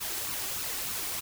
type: noise with flanger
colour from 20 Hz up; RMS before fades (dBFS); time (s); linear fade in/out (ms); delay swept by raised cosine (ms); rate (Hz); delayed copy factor
white; -34; 0-1.21; 20; 0.72 to 2.72; 3.3; +0.5
effects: none